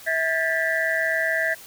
sine tone cluster, 651 / 1609 / 1756 / 1959 Hz, E5 / G6 / A6 / B6, -22 / +45 / -4 / -15 cents, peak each -26 dBFS, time 0.06-1.55 s, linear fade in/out 20 ms, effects white hiss -44 dBFS RMS until 1.66 s

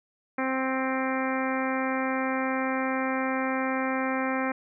harmonic tone, 262.7 Hz, C4, 7 cents sharp, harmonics 1 / 2 / 3 / 4 / 5 / 6 / 7 / 8 / 9, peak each -29 / -32 / -34 / -35 / -36 / -37 / -37 / -38 / -39 dBFS, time 0.38-4.52 s, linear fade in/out 5 ms, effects none

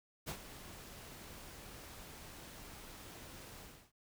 pink noise with ADSR envelope, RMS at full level -41 dBFS, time 0.26-3.92 s, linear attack 26 ms, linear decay 83 ms, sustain -11 dB, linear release 330 ms, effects none

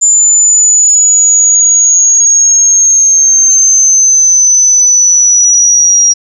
sine linear sweep, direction down, 7110 to 5700 Hz, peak -3 dBFS, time 0.01-6.14 s, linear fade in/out 20 ms, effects none

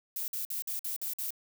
violet noise bursts, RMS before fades -35 dBFS, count 7, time 0.16-1.306 s, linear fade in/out 2 ms, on 120 ms, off 51 ms, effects none

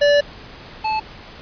square tone pair in turn, 579 / 870.1 Hz, D5 / A5, -25 / -20 cents, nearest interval perfect fifth, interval 705 cents, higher second, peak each -12 / -19 dBFS, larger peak first, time 0.01-0.21 / 0.84-1 s, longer first, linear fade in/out 10 ms, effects pink hiss -39 dBFS RMS until 1.41 s + resampled to 11025 Hz

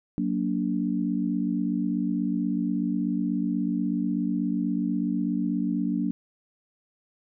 sine chord, Gb augmented, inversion none, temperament equal with one note detuned, 185 / 233.1 / 289.5 Hz, Gb3 / Bb3 / D4, 0 / 0 / -25 cents, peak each -28 dBFS, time 0.18-6.11 s, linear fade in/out 0 ms, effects none

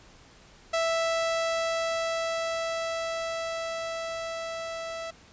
sawtooth tone with level ramp, 659.3 Hz, E5, in tune, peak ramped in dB -20 to -30 dBFS, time 0.73-5.11 s, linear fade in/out 10 ms, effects pink hiss -54 dBFS RMS until 5.32 s + resampled to 16000 Hz

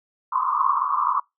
pink band-pass noise, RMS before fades -22 dBFS, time 0.32-1.2 s, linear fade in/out 5 ms, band 1000 to 1200 Hz, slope 96 dB/octave, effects noise-tail reverb RT60 0.2 s tail -26 dB re dry

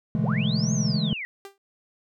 sine tone with pitch glide, 121.7 to 123.4 Hz, B2 to B2, -25 to -1 cents, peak -28 dBFS, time 0.15-0.99 s, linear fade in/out 50 ms, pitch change +24 cents, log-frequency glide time 0.39-0.84 s
triangle chord, A major seventh, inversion first, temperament equal with one note detuned, 142.24 / 164.81 / 207.7 / 220 Hz, C#3 / E3 / G#3 / A3, +45 / 0 / 0 / 0 cents, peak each -26 / -25 / -25 / -29 dBFS, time 0.15-1.13 s, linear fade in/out 0 ms
sine linear two-way sweep, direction up then down, 392 to 6600 to 1876 Hz, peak -30 dBFS, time 0.24-1.25 s, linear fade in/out 0 ms, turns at 0.73 s
sawtooth tone with exponential decay, 395.2 Hz, G4, 14 cents sharp, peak -31 dBFS, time 1.45-1.58 s, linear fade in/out 1 ms, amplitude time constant 28 ms
effects none

